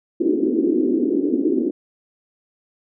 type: band-pass noise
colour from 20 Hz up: white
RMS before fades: -19 dBFS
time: 0.2-1.71 s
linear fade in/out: 10 ms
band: 250 to 380 Hz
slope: 48 dB/octave
effects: none